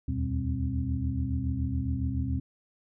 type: tone cluster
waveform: sine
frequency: 76 / 83.1 / 121.3 / 196.2 / 263.8 Hz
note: D#2 / E2 / B2 / G3 / C4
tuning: -40 / +15 / -31 / +2 / +14 cents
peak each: -32 / -33 / -32 / -39 / -34 dBFS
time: 0.08-2.4 s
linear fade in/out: 5 ms
effects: none